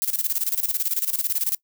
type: noise with tremolo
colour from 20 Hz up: violet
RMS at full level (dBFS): -22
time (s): 0.02-1.55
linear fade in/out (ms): 0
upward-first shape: square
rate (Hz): 18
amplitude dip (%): 80
effects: noise-tail reverb RT60 0.1 s tail -22 dB re dry